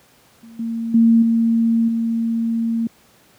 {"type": "tone with level steps", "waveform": "sine", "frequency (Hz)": 228.9, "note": "A#3", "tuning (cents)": -31, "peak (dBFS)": [-38, -21, -9, -13, -17], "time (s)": [0.43, 2.87], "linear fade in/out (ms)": 2, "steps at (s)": [0.59, 0.94, 1.22, 1.88], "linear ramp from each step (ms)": 5, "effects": ["pink hiss -53 dBFS RMS until 3.38 s", "high-pass 100 Hz 12 dB/octave"]}